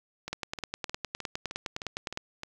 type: two click trains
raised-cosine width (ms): 0.2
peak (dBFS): -20 / -15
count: 8 / 19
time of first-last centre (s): 0.28-2.434 / 0.33-2.174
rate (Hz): 3.25 / 9.76
effects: 9-bit